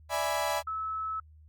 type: chord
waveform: 35% pulse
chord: E dominant seventh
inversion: third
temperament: equal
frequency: 587.3 / 659.3 / 830.6 / 987.8 Hz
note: D5 / E5 / G#5 / B5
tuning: 0 / 0 / 0 / 0 cents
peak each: -32 dBFS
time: 0.09-0.63 s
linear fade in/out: 50 ms
type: tone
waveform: sine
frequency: 1300 Hz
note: E6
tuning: 24 cents flat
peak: -31 dBFS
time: 0.67-1.2 s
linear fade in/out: 5 ms
effects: added 77 Hz sine -52 dBFS peak until 1.48 s + Opus 48 kbps